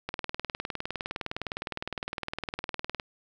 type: click train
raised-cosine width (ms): 0.3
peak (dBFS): -16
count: 58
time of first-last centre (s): 0.09-2.998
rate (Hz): 19.6
effects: none